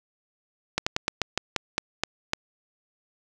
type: slowing click train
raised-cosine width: 0.2 ms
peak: -6 dBFS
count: 10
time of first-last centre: 0.78-2.334 s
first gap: 85 ms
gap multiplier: 1.17
effects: none